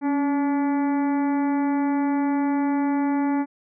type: harmonic tone with a mistuned harmonic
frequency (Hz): 286.8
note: D4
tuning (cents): -41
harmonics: 1 / 2 / 3 / 4 / 5 / 6 / 7 / 8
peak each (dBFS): -20 / -36 / -29 / -40 / -41 / -43 / -42 / -46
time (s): 0.01-3.46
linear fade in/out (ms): 50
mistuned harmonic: 1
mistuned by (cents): -44
effects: none

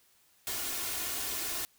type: noise with comb filter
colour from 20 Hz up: white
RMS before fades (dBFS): -35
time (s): 0.47-1.65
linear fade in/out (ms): 0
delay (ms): 2.8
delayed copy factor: +0.55
effects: white hiss -66 dBFS RMS until 1.78 s

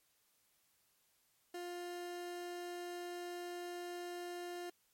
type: tone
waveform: 30% pulse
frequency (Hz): 352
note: F4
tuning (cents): +14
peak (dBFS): -40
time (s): 1.54-4.7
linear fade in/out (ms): 5
effects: white hiss -75 dBFS RMS until 4.93 s + MP3 64 kbps

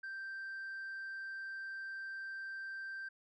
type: tone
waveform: sine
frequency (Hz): 1568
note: G6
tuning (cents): 0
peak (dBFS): -39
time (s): 0.03-3.09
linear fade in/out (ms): 10
effects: tanh soft clip ceiling -40 dBFS

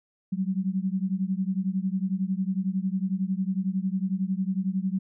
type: beating tone pair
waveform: sine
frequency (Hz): 185 / 196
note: F#3 / G3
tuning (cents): 0 / 0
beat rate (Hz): 11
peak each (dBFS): -27 / -28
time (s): 0.32-4.99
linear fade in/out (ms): 10
effects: none

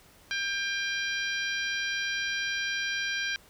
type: harmonic tone with a mistuned harmonic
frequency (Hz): 796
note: G5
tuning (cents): +26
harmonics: 2 / 3 / 4 / 5 / 6 / 7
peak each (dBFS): -31 / -35 / -37 / -39 / -41 / -42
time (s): 0.31-3.36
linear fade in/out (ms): 0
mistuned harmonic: 7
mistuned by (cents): +27
effects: pink hiss -57 dBFS RMS until 3.49 s

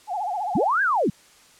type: tone with vibrato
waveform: sine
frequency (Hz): 778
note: G5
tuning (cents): -13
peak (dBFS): -24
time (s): 0.07-0.69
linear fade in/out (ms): 50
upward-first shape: sine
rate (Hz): 15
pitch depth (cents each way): 180
type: linear two-way sweep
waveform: sine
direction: up then down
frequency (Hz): 138.59 to 1661.2 to 138.59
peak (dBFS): -18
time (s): 0.55-1.1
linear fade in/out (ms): 5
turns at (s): 0.82
effects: white hiss -53 dBFS RMS until 1.59 s + low-pass 9000 Hz 12 dB/octave

